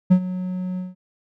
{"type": "tone with ADSR envelope", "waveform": "triangle", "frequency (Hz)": 183.3, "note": "F#3", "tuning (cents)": -16, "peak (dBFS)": -6, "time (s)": [0.1, 0.95], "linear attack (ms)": 18, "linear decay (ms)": 75, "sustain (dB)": -16, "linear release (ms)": 170, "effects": []}